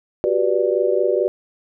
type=chord; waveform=sine; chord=G major seventh; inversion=third; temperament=just; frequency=367.5 / 392 / 490 / 588 Hz; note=F#4 / G4 / B4 / D5; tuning=-12 / 0 / -14 / +2 cents; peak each=-21 dBFS; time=0.24-1.28 s; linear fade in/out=0 ms; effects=none